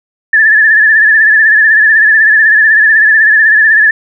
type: tone with vibrato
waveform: sine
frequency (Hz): 1744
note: A6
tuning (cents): -16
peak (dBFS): -3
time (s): 0.33-3.91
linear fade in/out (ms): 5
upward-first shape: sine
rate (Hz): 16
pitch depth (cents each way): 62
effects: none